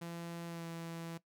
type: tone with pitch glide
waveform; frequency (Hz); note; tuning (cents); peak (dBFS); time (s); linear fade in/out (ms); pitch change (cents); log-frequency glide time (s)
sawtooth; 169.5 to 166.59; E3 to E3; +49 to +19; -38; 0.01-1.18; 10; -30; 0.47-0.66
effects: noise-tail reverb RT60 0.1 s tail -17 dB re dry